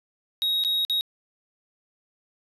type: tone with dropouts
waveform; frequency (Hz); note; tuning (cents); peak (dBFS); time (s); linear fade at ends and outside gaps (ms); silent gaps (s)
triangle; 3784; A#7; +25; -20; 0.42-1.01; 0; 0.638-0.648 / 0.85-0.898
effects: resampled to 32000 Hz